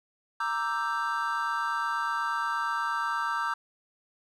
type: chord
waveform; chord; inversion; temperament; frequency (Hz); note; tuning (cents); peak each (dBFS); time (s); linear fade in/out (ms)
triangle; E half-diminished seventh; second; equal with one note detuned; 932.3 / 1174.7 / 1323.1 / 1568; Bb5 / D6 / E6 / G6; 0 / 0 / +6 / 0; -31; 0.4-3.54; 5
effects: none